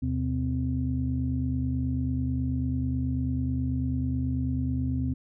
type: tone cluster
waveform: sine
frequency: 77.2 / 126.4 / 257.4 Hz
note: D#2 / B2 / C4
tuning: -13 / +41 / -28 cents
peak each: -29 dBFS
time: 0.02-5.14 s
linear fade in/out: 10 ms
effects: tanh soft clip ceiling -16 dBFS